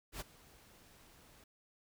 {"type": "noise with ADSR envelope", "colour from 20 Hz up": "pink", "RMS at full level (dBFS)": -42, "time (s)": [0.12, 1.44], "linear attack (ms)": 83, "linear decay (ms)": 25, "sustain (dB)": -20, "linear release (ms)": 3, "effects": []}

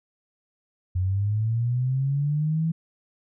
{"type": "linear sweep", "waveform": "sine", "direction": "up", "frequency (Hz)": [89.3, 164.81], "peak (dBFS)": -21, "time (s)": [0.95, 2.72], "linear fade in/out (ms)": 10, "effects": []}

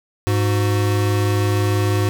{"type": "tone pair together", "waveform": "square", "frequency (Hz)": [102.9, 368.6], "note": ["G#2", "F#4"], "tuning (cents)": [-16, -7], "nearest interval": "octave + minor seventh", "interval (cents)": 2209, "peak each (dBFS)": [-17, -24], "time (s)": [0.27, 2.09], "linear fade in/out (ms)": 0, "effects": []}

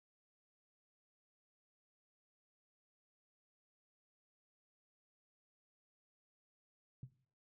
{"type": "tone with exponential decay", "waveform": "sine", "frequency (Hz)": 130.1, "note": "C3", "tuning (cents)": -9, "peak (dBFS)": -40, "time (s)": [7.03, 7.12], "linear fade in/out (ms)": 2, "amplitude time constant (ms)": 18, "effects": ["noise-tail reverb RT60 0.5 s tail -17 dB re dry", "tanh soft clip ceiling -37 dBFS"]}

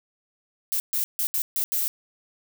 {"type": "noise bursts at uneven times", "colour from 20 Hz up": "violet", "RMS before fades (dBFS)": -25, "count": 6, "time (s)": [[0.72, 0.8], [0.93, 1.04], [1.19, 1.27], [1.34, 1.42], [1.56, 1.64], [1.72, 1.88]], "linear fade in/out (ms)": 0, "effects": []}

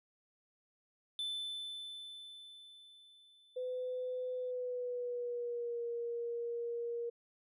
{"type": "tone with exponential decay", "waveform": "triangle", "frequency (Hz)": 3520, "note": "A7", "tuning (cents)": 0, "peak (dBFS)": -34, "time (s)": [1.19, 4.51], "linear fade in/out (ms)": 1, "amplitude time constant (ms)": 720}
{"type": "tone with pitch glide", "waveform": "sine", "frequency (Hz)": [505, 471.2], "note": ["B4", "A#4"], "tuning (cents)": [39, 19], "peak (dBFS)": -36, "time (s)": [3.56, 7.1], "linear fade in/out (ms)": 10, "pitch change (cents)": -120, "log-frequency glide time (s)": [4.34, 5.82]}
{"effects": ["resampled to 32000 Hz"]}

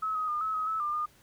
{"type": "tone with pitch steps", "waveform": "sine", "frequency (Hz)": [1289, 1260, 1212, 1293, 1266, 1303, 1197, 1217], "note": ["E6", "D#6", "D#6", "E6", "D#6", "E6", "D6", "D#6"], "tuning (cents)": [-39, 21, -46, -34, 30, -20, 33, -39], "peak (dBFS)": -28, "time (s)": [0.02, 1.06], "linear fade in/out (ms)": 10, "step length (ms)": 130, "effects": ["pink hiss -61 dBFS RMS until 1.22 s"]}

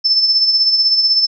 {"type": "tone with tremolo", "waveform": "sine", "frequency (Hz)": 5280, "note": "E8", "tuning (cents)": 2, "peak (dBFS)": -8, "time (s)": [0.04, 1.27], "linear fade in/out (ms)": 20, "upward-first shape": "sine", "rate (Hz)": 16, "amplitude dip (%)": 50, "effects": []}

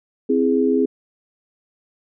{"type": "chord", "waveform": "sine", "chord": "C augmented", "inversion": "none", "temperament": "equal", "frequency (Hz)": [261.6, 329.6, 415.3], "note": ["C4", "E4", "G#4"], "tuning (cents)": [0, 0, 0], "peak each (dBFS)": [-18, -22, -18], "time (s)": [0.29, 0.86], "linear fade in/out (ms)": 10, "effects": []}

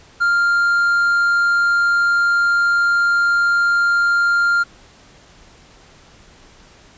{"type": "tone", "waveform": "triangle", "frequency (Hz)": 1396.9, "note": "F6", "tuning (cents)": 0, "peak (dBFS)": -11, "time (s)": [0.2, 4.64], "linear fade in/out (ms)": 20, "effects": ["pink hiss -47 dBFS RMS until 6.97 s", "resampled to 16000 Hz"]}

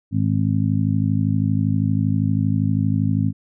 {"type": "harmonic tone", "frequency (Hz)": 52.6, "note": "G#1", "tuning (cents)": 23, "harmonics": [2, 3, 4, 5], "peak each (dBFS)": [-20, -22, -23, -24], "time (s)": [0.11, 3.33], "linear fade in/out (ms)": 50, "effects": []}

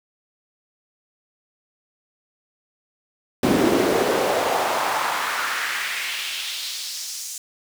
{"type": "noise with high-pass filter sweep", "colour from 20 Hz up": "brown", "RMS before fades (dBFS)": -23, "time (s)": [3.43, 7.38], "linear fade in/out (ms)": 2, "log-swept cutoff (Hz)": [260, 7000], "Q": 2, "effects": []}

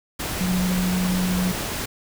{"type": "tone in noise", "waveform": "sine", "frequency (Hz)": 182.6, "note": "F#3", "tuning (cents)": -23, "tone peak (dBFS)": -20, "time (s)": [0.4, 1.52], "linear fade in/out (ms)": 10, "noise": "pink", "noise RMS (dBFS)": -28, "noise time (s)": [0.19, 1.86], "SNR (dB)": 5, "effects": []}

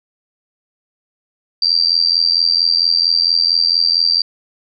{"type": "tone with amplitude modulation", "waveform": "sine", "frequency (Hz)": 4699, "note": "D8", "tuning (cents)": 0, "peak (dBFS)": -7, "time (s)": [1.62, 4.22], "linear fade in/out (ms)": 5, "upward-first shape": "sine", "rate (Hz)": 84.4, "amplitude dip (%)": 95, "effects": []}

